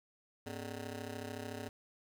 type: ring-modulated tone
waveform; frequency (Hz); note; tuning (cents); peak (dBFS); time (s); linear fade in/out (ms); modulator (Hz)
15% pulse; 170; F3; -46; -32; 0.46-1.69; 2; 68.2
effects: none

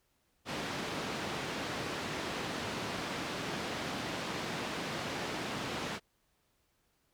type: band-pass noise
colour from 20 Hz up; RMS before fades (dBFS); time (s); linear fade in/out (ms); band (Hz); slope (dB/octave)
pink; -38; 0.45-6; 50; 150 to 4500; 12
effects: pink hiss -75 dBFS RMS until 7.13 s

